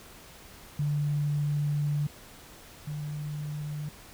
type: tone pair in turn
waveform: sine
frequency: 146.6 / 148.9 Hz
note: D3 / D3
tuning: -3 / +24 cents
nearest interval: unison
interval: 27 cents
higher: second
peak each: -25 / -32 dBFS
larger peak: first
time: 0.79-2.07 / 2.87-3.89 s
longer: first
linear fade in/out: 5 ms
effects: pink hiss -50 dBFS RMS until 4.13 s